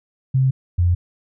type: tone pair in turn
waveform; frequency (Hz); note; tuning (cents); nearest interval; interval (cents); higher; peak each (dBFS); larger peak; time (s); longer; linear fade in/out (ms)
sine; 131.9 / 87.81; C3 / F2; +14 / +10; perfect fifth; 704; first; -13; neither; 0.34-0.51 / 0.78-0.95; neither; 10
effects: none